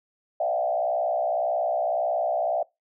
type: tone with frequency modulation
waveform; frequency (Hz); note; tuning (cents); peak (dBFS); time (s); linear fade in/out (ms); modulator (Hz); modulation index
sine; 674; E5; +38; -22; 0.4-2.63; 5; 61.8; 1.4
effects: noise-tail reverb RT60 0.2 s tail -24 dB re dry